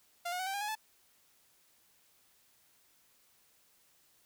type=tone with pitch steps; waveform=sawtooth; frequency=696 / 722.2 / 749.4 / 777.6 / 806.9 / 837.3 / 868.8 Hz; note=F5 / F#5 / F#5 / G5 / G5 / G#5 / A5; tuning=-6 / -42 / +22 / -14 / +50 / +14 / -22 cents; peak=-31 dBFS; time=0.25-0.754 s; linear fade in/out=10 ms; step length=72 ms; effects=white hiss -68 dBFS RMS until 4.25 s